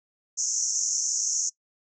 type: band-pass noise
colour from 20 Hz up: white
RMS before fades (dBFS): -27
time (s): 0.37-1.5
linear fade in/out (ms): 20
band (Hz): 5700 to 7000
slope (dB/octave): 96
effects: noise-tail reverb RT60 0.1 s tail -21 dB re dry